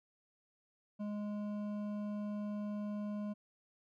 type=tone with hard clipping; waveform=triangle; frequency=207.7 Hz; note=G#3; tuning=in tune; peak=-39 dBFS; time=0.99-3.34 s; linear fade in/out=20 ms; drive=13 dB; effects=none